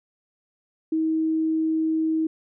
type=tone; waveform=sine; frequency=318.6 Hz; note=D#4; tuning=41 cents sharp; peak=-20 dBFS; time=0.92-2.27 s; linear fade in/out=5 ms; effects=none